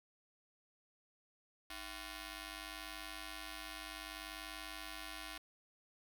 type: ring-modulated tone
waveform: 5% pulse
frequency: 359.7 Hz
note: F#4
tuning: 49 cents flat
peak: -31 dBFS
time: 1.7-5.38 s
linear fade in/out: 5 ms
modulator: 410 Hz
effects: none